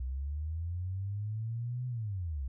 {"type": "linear two-way sweep", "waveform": "sine", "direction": "up then down", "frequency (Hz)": [61.74, 126.7, 61.74], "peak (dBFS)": -33, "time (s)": [0, 2.48], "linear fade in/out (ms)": 5, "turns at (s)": 1.87, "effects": []}